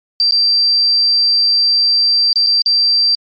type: tone with dropouts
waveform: sine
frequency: 4699 Hz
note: D8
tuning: in tune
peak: -9 dBFS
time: 0.2-3.15 s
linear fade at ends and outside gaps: 1 ms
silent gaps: 0.31-0.321 / 2.33-2.358 / 2.464-2.469 / 2.619-2.66 s
effects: MP3 32 kbps